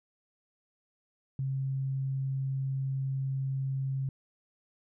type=tone; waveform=sine; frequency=134.5 Hz; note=C3; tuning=48 cents sharp; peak=-29 dBFS; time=1.39-4.09 s; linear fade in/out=2 ms; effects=none